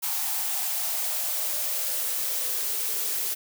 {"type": "noise with high-pass filter sweep", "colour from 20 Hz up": "blue", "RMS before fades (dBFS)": -28, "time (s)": [0.02, 3.35], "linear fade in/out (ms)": 20, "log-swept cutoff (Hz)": [840, 380], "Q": 4.8, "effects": []}